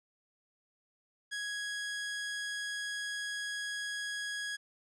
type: tone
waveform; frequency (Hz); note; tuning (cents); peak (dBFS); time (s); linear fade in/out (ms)
sawtooth; 1661.2; G#6; 0; -32; 1.31-4.57; 20
effects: resampled to 22050 Hz + 12-bit